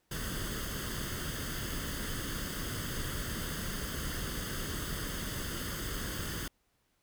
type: noise with comb filter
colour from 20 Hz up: pink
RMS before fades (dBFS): -37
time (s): 0.11-6.48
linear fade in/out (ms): 5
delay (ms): 0.62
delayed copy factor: +0.7
effects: pink hiss -75 dBFS RMS until 7.02 s